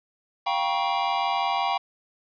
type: chord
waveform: square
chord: G half-diminished seventh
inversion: third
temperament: equal with one note detuned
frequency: 698.5 / 784 / 955.8 / 1108.7 Hz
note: F5 / G5 / Bb5 / Db6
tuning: 0 / 0 / +43 / 0 cents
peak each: -31 / -27 / -29 / -31 dBFS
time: 0.46-1.78 s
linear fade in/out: 10 ms
effects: resampled to 11025 Hz + 8-bit